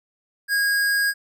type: tone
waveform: square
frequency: 1637 Hz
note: G#6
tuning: 25 cents flat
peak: -19 dBFS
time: 0.48-1.14 s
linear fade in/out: 50 ms
effects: none